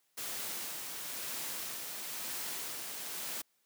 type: noise with tremolo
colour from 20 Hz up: white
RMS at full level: -39 dBFS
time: 0.17-3.42 s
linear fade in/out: 10 ms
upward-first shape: sine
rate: 1 Hz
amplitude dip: 30%
effects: white hiss -75 dBFS RMS until 3.65 s + high-pass 150 Hz 12 dB/octave